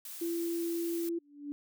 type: noise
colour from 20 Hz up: blue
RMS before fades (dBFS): -44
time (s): 0.05-1.09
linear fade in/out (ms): 2
type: tone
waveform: sine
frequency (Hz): 338.3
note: E4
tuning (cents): +45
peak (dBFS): -31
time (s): 0.21-1.19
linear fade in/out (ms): 10
type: tone with exponential growth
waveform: sine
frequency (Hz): 289.1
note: D4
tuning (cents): -27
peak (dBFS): -33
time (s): 1.15-1.52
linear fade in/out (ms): 0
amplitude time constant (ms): 80
effects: none